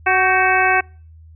harmonic tone with a mistuned harmonic, 372.9 Hz, F#4, 14 cents sharp, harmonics 1 / 2 / 3 / 4 / 5 / 6 / 7, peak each -23 / -17 / -22 / -18 / -23 / -21 / -22 dBFS, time 0.06-0.81 s, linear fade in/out 10 ms, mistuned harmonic 4, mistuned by +66 cents, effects noise-tail reverb RT60 0.4 s tail -26 dB re dry + added 80 Hz sine -40 dBFS peak until 1.35 s

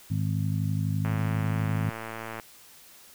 harmonic tone, 52 Hz, G#1, 3 cents sharp, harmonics 2 / 3 / 4 / 5, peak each -27 / -29 / -36 / -37 dBFS, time 0.1-1.9 s, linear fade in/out 10 ms
click train, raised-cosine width 0.5 ms, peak -21 dBFS, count 152, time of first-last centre 1.05-2.398 s, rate 112 Hz
effects white hiss -52 dBFS RMS until 3.14 s

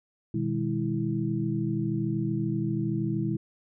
sine tone cluster, 122.3 / 155.2 / 203.3 / 327.4 Hz, B2 / D#3 / G#3 / E4, -16 / -4 / -37 / -12 cents, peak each -31 dBFS, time 0.34-3.37 s, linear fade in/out 5 ms, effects none

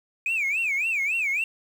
sine tone with vibrato, 2426 Hz, D#7, 44 cents flat, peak -21 dBFS, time 0.26-1.44 s, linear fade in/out 2 ms, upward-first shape sine, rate 3.6 Hz, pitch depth 210 cents each way, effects tanh soft clip ceiling -19 dBFS + 8-bit

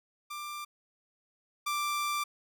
sawtooth tone pair in turn, 1185 / 1177.5 Hz, D6 / D6, +15 / +4 cents, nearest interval unison, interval 11 cents, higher first, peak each -34 / -26 dBFS, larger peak second, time 0.3-0.65 / 1.66-2.24 s, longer second, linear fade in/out 10 ms, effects none

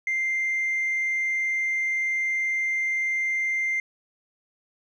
triangle tone with tanh clipping, 2093 Hz, C7, in tune, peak -23 dBFS, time 0.07-3.8 s, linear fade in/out 2 ms, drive 5 dB, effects none

